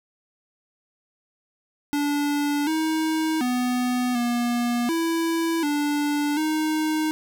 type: tone with pitch steps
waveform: square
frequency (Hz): 289.8 / 316.6 / 248.5 / 239.8 / 330.7 / 292.4 / 311.1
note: D4 / D#4 / B3 / A#3 / E4 / D4 / D#4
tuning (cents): -23 / +30 / +11 / +49 / +6 / -7 / 0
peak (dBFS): -22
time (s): 1.93-7.11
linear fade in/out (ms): 0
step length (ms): 740
effects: none